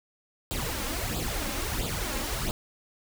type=noise with flanger; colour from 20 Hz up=pink; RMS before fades=-31 dBFS; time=0.51-2.51 s; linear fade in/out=0 ms; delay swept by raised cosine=0.25 to 3.75 ms; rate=1.5 Hz; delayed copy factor=+0.7; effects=none